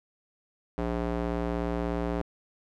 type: tone with band-pass filter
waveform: square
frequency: 58.3 Hz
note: A#1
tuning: 1 cent sharp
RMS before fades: -30 dBFS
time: 0.78-2.22 s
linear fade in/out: 0 ms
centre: 470 Hz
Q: 0.74
effects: none